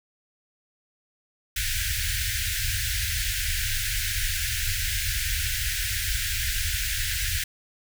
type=band-stop noise; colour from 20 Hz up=pink; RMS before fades=-27 dBFS; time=1.56-7.44 s; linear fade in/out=5 ms; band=110 to 1500 Hz; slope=96 dB/octave; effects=none